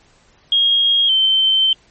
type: tone pair in turn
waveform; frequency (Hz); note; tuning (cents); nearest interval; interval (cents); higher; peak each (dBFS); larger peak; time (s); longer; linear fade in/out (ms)
sine; 3262 / 3098; G#7 / G7; -32 / -21; minor second; 89; first; -11; neither; 0.52-1.09 / 1.09-1.73; second; 2
effects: pink hiss -53 dBFS RMS until 1.9 s + MP3 32 kbps